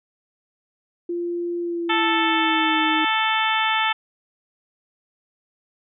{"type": "tone with pitch glide", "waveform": "sine", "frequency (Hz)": [346.2, 313.8], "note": ["F4", "D#4"], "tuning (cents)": [-15, 15], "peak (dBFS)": -23, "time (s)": [1.09, 3.05], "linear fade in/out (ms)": 5, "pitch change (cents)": -170, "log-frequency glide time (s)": [1.6, 2.8]}
{"type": "harmonic tone", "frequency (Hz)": 440, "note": "A4", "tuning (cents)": 0, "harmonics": [2, 3, 4, 5, 6, 7, 8], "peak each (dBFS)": [-23, -25, -26, -27, -28, -28, -29], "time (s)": [1.89, 3.93], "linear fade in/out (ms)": 10}
{"effects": []}